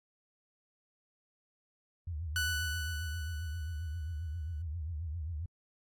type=tone with vibrato; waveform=sine; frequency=80.3 Hz; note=E2; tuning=45 cents flat; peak=-35 dBFS; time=2.07-5.46 s; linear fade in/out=5 ms; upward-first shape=triangle; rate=7.5 Hz; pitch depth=200 cents each way
type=tone with exponential decay; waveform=sawtooth; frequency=1487 Hz; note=F#6; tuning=8 cents sharp; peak=-26 dBFS; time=2.36-4.62 s; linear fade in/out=1 ms; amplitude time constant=490 ms
effects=AAC 64 kbps